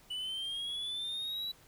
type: exponential sweep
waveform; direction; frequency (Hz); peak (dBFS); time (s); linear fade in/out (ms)
triangle; up; 2955 to 3951; -34; 0.1-1.52; 10
effects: pink hiss -61 dBFS RMS until 1.67 s